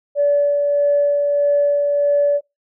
sine tone with tremolo, 576 Hz, D5, 34 cents flat, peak -11 dBFS, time 0.15-2.41 s, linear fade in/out 50 ms, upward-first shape sine, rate 1.6 Hz, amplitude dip 30%, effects noise-tail reverb RT60 0.2 s tail -23 dB re dry + tanh soft clip ceiling -7 dBFS

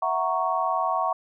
sine chord, F# dominant seventh, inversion third, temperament equal, 659.3 / 740 / 932.3 / 1108.7 Hz, E5 / F#5 / A#5 / C#6, 0 / 0 / 0 / 0 cents, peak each -29 / -27 / -29 / -26 dBFS, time 0.02-1.13 s, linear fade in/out 5 ms, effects none

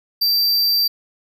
square tone, 4686 Hz, D8, 5 cents flat, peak -15 dBFS, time 0.21-0.88 s, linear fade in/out 10 ms, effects none

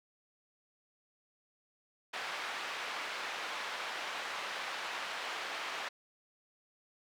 pink band-pass noise, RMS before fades -40 dBFS, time 2.13-5.89 s, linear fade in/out 10 ms, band 890 to 3300 Hz, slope 12 dB/octave, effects none

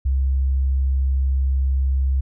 sine tone, 66.7 Hz, C2, 34 cents sharp, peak -16 dBFS, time 0.05-2.21 s, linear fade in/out 10 ms, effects none

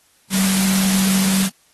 sine tone in noise, 191.4 Hz, G3, 41 cents flat, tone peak -16 dBFS, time 0.3-1.5 s, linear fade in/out 50 ms, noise white, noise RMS -21 dBFS, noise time 0.3-1.5 s, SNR +2 dB, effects white hiss -57 dBFS RMS until 1.73 s + AAC 32 kbps

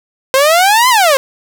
sawtooth exponential two-way sweep, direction up then down, 517 to 1046.5 to 517 Hz, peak -3 dBFS, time 0.34-1.17 s, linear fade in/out 0 ms, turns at 0.89 s, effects none

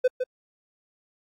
triangle tone with echo, 507 Hz, B4, 45 cents sharp, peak -14 dBFS, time 0.04-0.08 s, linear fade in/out 10 ms, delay 160 ms, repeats 1, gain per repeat -7 dB, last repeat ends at 0.24 s, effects AAC 64 kbps

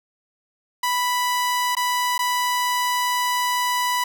sawtooth tone with dropouts, 987.8 Hz, B5, in tune, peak -16 dBFS, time 0.83-4.04 s, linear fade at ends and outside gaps 5 ms, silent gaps 1.752-1.767 / 2.18-2.19 s, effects none

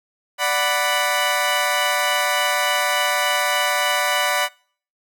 15% pulse chord, B minor, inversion first, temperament equal, 587.3 / 740 / 987.8 Hz, D5 / F#5 / B5, 0 / 0 / 0 cents, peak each -16 dBFS, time 0.38-4.49 s, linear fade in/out 50 ms, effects noise-tail reverb RT60 0.5 s tail -25 dB re dry

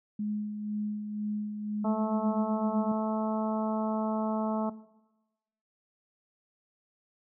sine tone with tremolo, 210 Hz, G#3, 19 cents sharp, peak -28 dBFS, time 0.19-2.92 s, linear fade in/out 5 ms, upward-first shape sine, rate 2 Hz, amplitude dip 45%
harmonic tone, 217.9 Hz, A3, 17 cents flat, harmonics 1 / 2 / 3 / 4 / 5 / 6, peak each -29 / -39 / -34 / -36 / -41 / -43 dBFS, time 1.84-4.7 s, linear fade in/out 10 ms
effects noise-tail reverb RT60 1.0 s tail -18 dB re dry

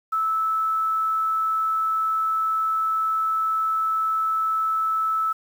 sine tone, 1309 Hz, E6, 13 cents flat, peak -20 dBFS, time 0.12-5.33 s, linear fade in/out 10 ms, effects 8-bit

